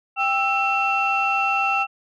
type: tone cluster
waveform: sine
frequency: 787 / 1319 / 2706 Hz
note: G5 / E6 / E7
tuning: +7 / +1 / +45 cents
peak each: -22 / -23 / -21 dBFS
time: 0.16-1.87 s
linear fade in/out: 50 ms
effects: tanh soft clip ceiling -11 dBFS